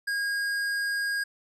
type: tone with hard clipping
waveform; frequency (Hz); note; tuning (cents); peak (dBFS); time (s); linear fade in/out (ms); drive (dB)
sine; 1630; G#6; -33; -28; 0.07-1.24; 10; 12
effects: none